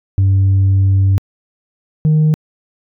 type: tone pair in turn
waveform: sine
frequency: 96.8 / 154.55 Hz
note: G2 / D#3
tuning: -21 / -11 cents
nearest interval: minor sixth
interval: 810 cents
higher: second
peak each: -6 dBFS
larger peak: neither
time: 0.18-1.18 / 2.05-2.34 s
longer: first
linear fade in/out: 0 ms
effects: tanh soft clip ceiling -7 dBFS